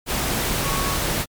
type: tone in noise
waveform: sine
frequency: 1108.7 Hz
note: C#6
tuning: in tune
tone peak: -28 dBFS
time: 0.62-0.99 s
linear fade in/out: 50 ms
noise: pink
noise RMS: -23 dBFS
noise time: 0.06-1.26 s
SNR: -8 dB
effects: MP3 96 kbps